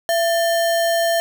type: tone with sample-and-hold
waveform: sine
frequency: 672 Hz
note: E5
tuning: 33 cents sharp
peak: -15 dBFS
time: 0.09-1.2 s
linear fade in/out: 0 ms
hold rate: 2450 Hz
effects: none